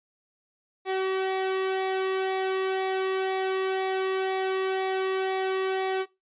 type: tone with flanger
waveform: sawtooth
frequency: 380 Hz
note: F#4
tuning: 46 cents sharp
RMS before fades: -27 dBFS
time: 0.85-6.06 s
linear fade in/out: 50 ms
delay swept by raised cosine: 0.67 to 1.28 ms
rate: 2 Hz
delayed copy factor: -0.5
effects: noise-tail reverb RT60 0.2 s tail -18 dB re dry + resampled to 8000 Hz